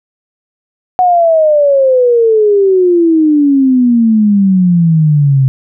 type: exponential sweep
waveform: sine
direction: down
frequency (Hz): 740 to 130.81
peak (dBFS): -5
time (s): 0.99-5.48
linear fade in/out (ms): 0
effects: none